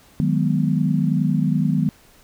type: chord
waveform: sine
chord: G# minor seventh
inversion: second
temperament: equal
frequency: 155.56 / 185 / 207.7 / 246.9 Hz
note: D#3 / F#3 / G#3 / B3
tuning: 0 / 0 / 0 / 0 cents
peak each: -20 / -22 / -24 / -23 dBFS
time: 0.2-1.89 s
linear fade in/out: 0 ms
effects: pink hiss -52 dBFS RMS until 2.23 s